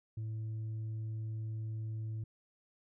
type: tone with tanh clipping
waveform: triangle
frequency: 110 Hz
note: A2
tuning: in tune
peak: -37 dBFS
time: 0.17-2.24 s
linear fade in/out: 5 ms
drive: 7 dB
effects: none